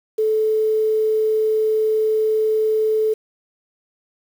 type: tone with quantisation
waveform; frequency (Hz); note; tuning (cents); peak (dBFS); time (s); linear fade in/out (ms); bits
sine; 435.1; A4; -19; -15; 0.18-3.14; 10; 7
effects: none